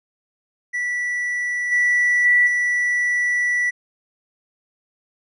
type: tone with level steps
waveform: triangle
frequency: 1958 Hz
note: B6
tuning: 15 cents flat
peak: -19 / -12 / -8 / -15 dBFS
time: 0.73-3.71 s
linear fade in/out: 20 ms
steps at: 1.71 / 2.24 / 2.46 s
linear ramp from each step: 20 ms
effects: tanh soft clip ceiling -10 dBFS + resampled to 24000 Hz